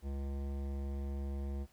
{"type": "tone with hard clipping", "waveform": "sine", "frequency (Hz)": 69.3, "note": "C#2", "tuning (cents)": 0, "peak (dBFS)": -38, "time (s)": [0.02, 1.67], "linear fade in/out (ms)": 50, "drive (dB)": 16, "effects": ["pink hiss -68 dBFS RMS until 1.72 s"]}